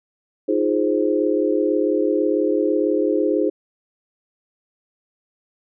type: chord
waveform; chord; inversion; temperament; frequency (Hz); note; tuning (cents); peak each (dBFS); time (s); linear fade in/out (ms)
sine; F minor seventh; third; equal; 311.1 / 349.2 / 415.3 / 523.3; Eb4 / F4 / Ab4 / C5; 0 / 0 / 0 / 0; -21 / -23 / -21 / -23; 0.48-3.5; 10
effects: none